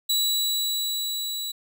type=tone with level ramp; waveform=sawtooth; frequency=3925 Hz; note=B7; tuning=11 cents flat; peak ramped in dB=-17 to -26 dBFS; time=0.09-1.52 s; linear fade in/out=10 ms; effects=none